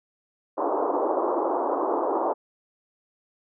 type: band-pass noise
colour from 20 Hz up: pink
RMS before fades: -25 dBFS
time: 0.57-2.34 s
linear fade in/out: 20 ms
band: 310 to 1100 Hz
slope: 48 dB/octave
effects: none